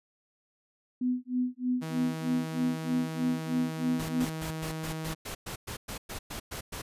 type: tone with tremolo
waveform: sine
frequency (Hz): 250.2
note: B3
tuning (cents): +23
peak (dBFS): -24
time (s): 1.01-4.25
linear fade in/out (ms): 5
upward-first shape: sine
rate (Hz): 3.2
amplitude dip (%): 100
type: tone with pitch glide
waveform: sawtooth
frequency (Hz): 160 to 158.99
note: D#3 to D#3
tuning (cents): +49 to +38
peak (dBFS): -30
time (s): 1.81-5.15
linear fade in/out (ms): 20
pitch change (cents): -11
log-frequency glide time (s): 3.03-4.66
type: noise bursts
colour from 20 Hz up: pink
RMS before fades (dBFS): -38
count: 14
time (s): 3.99-6.82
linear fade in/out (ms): 10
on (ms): 100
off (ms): 110
effects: resampled to 32000 Hz